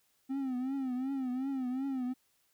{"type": "tone with vibrato", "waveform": "triangle", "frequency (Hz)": 261.6, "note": "C4", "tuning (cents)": 0, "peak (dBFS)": -30, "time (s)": [0.29, 2.14], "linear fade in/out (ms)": 20, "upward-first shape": "triangle", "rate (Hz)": 2.7, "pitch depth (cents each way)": 110, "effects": ["white hiss -73 dBFS RMS until 2.53 s"]}